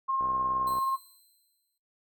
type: tone with tremolo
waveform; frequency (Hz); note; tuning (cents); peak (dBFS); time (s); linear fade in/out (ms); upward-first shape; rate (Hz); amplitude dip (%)
sine; 1068; C6; +35; -24; 0.08-0.97; 20; sine; 19; 25
type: click train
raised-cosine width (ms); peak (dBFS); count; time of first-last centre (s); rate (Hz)
1; -28; 38; 0.21-0.785; 64.4
type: tone with exponential decay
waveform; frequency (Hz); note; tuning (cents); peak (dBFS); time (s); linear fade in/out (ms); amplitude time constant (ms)
5% pulse; 4097; C8; -37; -33; 0.67-1.78; 2; 240
effects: noise-tail reverb RT60 0.3 s tail -17 dB re dry